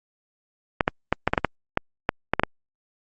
clicks, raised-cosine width 0.5 ms, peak -3 dBFS, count 12, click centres 0.808 / 0.879 / 1.126 / 1.276 / 1.335 / 1.378 / 1.447 / 1.774 / 2.091 / 2.336 / 2.396 / 2.435 s, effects Opus 48 kbps

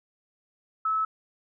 sine tone, 1300 Hz, E6, 24 cents flat, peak -23 dBFS, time 0.85-1.05 s, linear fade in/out 5 ms, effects none

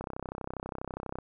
click train, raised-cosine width 1 ms, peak -22 dBFS, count 39, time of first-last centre 0.01-1.186 s, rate 32.3 Hz, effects none

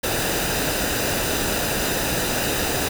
pink noise with comb filter, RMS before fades -23 dBFS, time 0.03-2.89 s, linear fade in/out 10 ms, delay 0.91 ms, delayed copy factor -0.5, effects none

